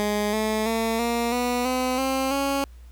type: tone with pitch steps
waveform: 15% pulse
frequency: 208.4 / 217 / 226 / 235.3 / 245 / 255.1 / 265.6 / 276.6 Hz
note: G#3 / A3 / A3 / A#3 / B3 / C4 / C4 / C#4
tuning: +6 / -24 / +47 / +16 / -14 / -44 / +26 / -4 cents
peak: -16 dBFS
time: 0-2.64 s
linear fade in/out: 0 ms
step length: 330 ms
effects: added 60 Hz sine -42 dBFS peak until 2.91 s + pink hiss -60 dBFS RMS until 2.91 s